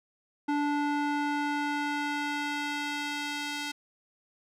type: tone with band-pass filter sweep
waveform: square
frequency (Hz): 291.6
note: D4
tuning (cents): -12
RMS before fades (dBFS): -31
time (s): 0.48-3.72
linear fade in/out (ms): 10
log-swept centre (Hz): 720 to 3700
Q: 0.73
effects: none